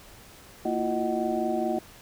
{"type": "tone cluster", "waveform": "sine", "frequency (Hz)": [229.4, 331.1, 355.7, 621, 749], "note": ["A#3", "E4", "F4", "D#5", "F#5"], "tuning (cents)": [-28, 8, 32, -3, 21], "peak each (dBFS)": -31, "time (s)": [0.65, 1.79], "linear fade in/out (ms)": 5, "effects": ["pink hiss -50 dBFS RMS until 2.01 s"]}